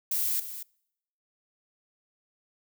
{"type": "noise with echo", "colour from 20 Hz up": "violet", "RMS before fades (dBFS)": -28, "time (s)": [0.11, 0.4], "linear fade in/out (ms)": 5, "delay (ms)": 230, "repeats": 1, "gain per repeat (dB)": -11, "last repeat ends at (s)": 0.63, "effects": ["noise-tail reverb RT60 0.8 s tail -26 dB re dry"]}